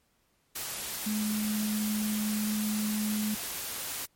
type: tone in noise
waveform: sine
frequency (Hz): 212.3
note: G#3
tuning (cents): +38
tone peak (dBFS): -28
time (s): 1.06-3.35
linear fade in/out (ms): 10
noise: white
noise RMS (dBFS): -36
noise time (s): 0.55-4.06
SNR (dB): +5
effects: pink hiss -71 dBFS RMS until 4.15 s + MP3 64 kbps